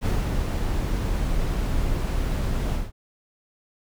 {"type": "noise with ADSR envelope", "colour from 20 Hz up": "brown", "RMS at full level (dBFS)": -21, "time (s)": [0.01, 2.92], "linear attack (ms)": 45, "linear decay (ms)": 220, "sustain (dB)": -3, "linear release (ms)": 180, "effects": []}